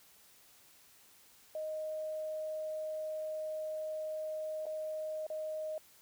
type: tone with dropouts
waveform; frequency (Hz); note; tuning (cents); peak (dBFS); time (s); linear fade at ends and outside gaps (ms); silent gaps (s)
sine; 622.3; D#5; 0; -36; 1.55-5.78; 2; 4.656-4.665 / 5.267-5.301
effects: white hiss -62 dBFS RMS until 6.01 s